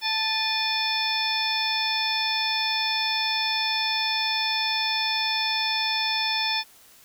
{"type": "harmonic tone with a mistuned harmonic", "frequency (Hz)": 880, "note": "A5", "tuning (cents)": 0, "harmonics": [1, 2, 3, 4, 5, 6], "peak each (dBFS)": [-30, -33, -30, -28, -33, -28], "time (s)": [0.01, 6.64], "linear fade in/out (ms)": 50, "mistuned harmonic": 3, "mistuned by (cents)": -130, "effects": ["white hiss -53 dBFS RMS until 7.04 s"]}